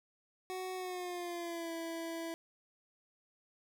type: tone with pitch glide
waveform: 25% pulse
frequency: 371.5 to 331 Hz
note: F#4 to E4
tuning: +7 to +7 cents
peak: -35 dBFS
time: 0.5-2.34 s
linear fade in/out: 0 ms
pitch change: -200 cents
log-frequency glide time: 0.75-1.72 s
effects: none